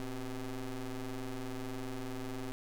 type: ring-modulated tone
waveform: 30% pulse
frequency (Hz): 126.2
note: B2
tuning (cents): +38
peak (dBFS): -32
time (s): 0-2.52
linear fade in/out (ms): 0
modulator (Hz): 137
effects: none